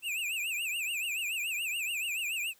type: tone with vibrato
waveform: square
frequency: 2602 Hz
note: E7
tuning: 23 cents flat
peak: -32 dBFS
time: 0.02-2.54 s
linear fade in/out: 50 ms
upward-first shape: triangle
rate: 7 Hz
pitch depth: 190 cents each way
effects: white hiss -64 dBFS RMS until 2.59 s